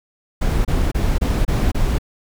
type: noise bursts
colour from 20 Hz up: brown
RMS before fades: -17 dBFS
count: 6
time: 0.41-1.985 s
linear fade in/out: 10 ms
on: 240 ms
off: 27 ms
effects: none